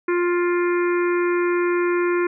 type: harmonic tone with a mistuned harmonic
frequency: 351 Hz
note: F4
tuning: 9 cents sharp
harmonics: 1 / 3 / 4 / 5 / 6 / 7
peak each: -18 / -28 / -30 / -32 / -34 / -35 dBFS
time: 0.08-2.27 s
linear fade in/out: 5 ms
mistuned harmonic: 7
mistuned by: -24 cents
effects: none